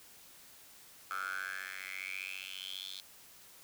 10% pulse tone with high-pass filter sweep, 94.8 Hz, F#2, 43 cents sharp, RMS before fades -42 dBFS, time 1.11-3 s, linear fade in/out 0 ms, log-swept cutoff 1300 to 3800 Hz, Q 8.9, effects white hiss -57 dBFS RMS until 3.63 s

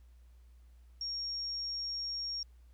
sine tone, 5560 Hz, F8, 9 cents flat, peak -35 dBFS, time 1.01-2.43 s, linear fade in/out 2 ms, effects added 60 Hz sine -55 dBFS peak until 2.73 s + pink hiss -75 dBFS RMS until 2.73 s

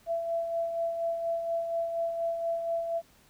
sine tone with tremolo, 670 Hz, E5, 28 cents sharp, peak -26 dBFS, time 0.06-3.02 s, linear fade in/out 50 ms, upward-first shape sine, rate 4.2 Hz, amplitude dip 45%, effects pink hiss -61 dBFS RMS until 3.29 s

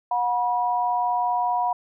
sine tone pair together, 725.1 / 970 Hz, F#5 / B5, -35 / -31 cents, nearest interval perfect fourth, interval 504 cents, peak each -23 dBFS, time 0.11-1.73 s, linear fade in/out 5 ms, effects none

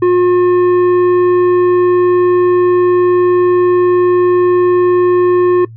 triangle tone with tanh clipping, 358.1 Hz, F4, 43 cents sharp, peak -8 dBFS, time 0.02-5.65 s, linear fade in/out 5 ms, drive 13 dB, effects noise-tail reverb RT60 0.1 s tail -21 dB re dry + added 113 Hz sine -30 dBFS peak until 5.76 s

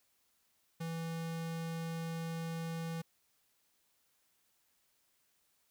square tone, 164.81 Hz, E3, in tune, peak -38 dBFS, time 0.8-3.02 s, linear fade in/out 10 ms, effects white hiss -75 dBFS RMS until 5.7 s

